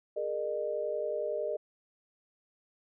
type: chord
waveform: sine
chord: Ab suspended second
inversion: none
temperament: equal with one note detuned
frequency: 415.3 / 466.2 / 608 Hz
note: Ab4 / Bb4 / Eb5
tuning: 0 / 0 / -40 cents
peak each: -37 / -36 / -33 dBFS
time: 0.16-1.57 s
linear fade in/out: 10 ms
effects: none